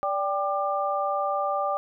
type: tone cluster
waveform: sine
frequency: 582 / 788 / 1193 Hz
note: D5 / G5 / D6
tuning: -16 / +9 / +27 cents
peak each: -28 dBFS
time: 0.03-1.77 s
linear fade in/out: 0 ms
effects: none